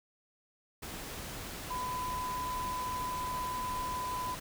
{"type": "tone in noise", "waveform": "sine", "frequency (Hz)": 1003, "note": "B5", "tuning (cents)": 26, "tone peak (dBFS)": -34, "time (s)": [1.7, 4.35], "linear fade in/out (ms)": 10, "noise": "pink", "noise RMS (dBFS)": -42, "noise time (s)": [0.82, 4.4], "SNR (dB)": 5, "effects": []}